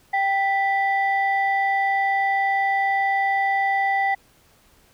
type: tone pair together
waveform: sine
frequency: 784 / 1975.6 Hz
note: G5 / B6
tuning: 0 / 0 cents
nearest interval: octave + major third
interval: 1600 cents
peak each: -19 / -22 dBFS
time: 0.13-4.15 s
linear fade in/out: 10 ms
effects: tanh soft clip ceiling -12 dBFS + pink hiss -57 dBFS RMS until 4.93 s